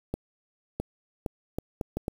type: accelerating click train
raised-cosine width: 2 ms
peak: -16 dBFS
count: 7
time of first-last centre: 0.14-2.081 s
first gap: 660 ms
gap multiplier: 0.7
effects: 7-bit